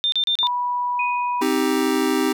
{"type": "tone bursts", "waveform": "sine", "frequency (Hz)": 3599, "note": "A7", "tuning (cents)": 38, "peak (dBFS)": -17, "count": 4, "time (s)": [0.04, 0.47], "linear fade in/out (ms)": 0, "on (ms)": 82, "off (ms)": 34}
{"type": "tone", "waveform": "sine", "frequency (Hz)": 979, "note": "B5", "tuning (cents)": -15, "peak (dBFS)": -20, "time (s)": [0.43, 1.42], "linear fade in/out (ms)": 0}
{"type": "tone with exponential decay", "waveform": "sine", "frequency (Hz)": 2489, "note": "D#7", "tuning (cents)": 0, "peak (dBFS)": -21, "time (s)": [0.99, 1.91], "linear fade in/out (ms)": 5, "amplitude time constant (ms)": 200}
{"type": "chord", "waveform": "square", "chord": "C minor", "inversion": "none", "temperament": "just", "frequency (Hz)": [261.6, 314, 392.4], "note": ["C4", "Eb4", "G4"], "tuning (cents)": [0, 16, 2], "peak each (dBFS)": -23, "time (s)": [1.41, 2.33], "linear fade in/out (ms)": 10}
{"effects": []}